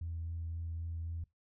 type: tone with vibrato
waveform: sine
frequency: 83 Hz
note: E2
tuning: 12 cents sharp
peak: -36 dBFS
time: 0.01-1.24 s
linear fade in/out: 5 ms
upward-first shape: triangle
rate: 3.8 Hz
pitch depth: 16 cents each way
effects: noise-tail reverb RT60 0.2 s tail -24 dB re dry + tanh soft clip ceiling -32 dBFS